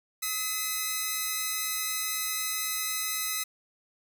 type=tone pair together; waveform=5% pulse; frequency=1276 / 2026 Hz; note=D#6 / B6; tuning=+43 / +44 cents; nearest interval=minor sixth; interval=801 cents; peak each=-21 dBFS; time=0.22-3.44 s; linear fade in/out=10 ms; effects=none